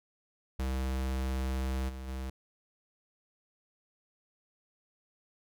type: tone with level steps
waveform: square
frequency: 65.41 Hz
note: C2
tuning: in tune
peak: -31 / -40 / -36 dBFS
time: 0.59-2.3 s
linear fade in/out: 5 ms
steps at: 1.88 / 2.07 s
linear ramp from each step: 20 ms
effects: none